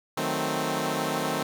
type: chord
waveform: 10% pulse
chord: D# diminished seventh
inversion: none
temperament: equal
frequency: 155.56 / 185 / 220 / 261.6 Hz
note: D#3 / F#3 / A3 / C4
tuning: 0 / 0 / 0 / 0 cents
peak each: -23 / -26 / -24 / -22 dBFS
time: 0.17-1.43 s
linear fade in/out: 5 ms
effects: none